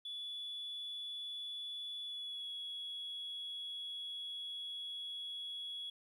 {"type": "tone with pitch glide", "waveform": "sine", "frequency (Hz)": [3433, 3355], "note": ["A7", "G#7"], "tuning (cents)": [-43, 17], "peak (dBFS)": -40, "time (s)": [0.05, 5.9], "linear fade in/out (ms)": 5, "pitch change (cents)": -40, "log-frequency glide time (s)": [2.05, 2.49], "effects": ["tanh soft clip ceiling -38 dBFS", "12-bit"]}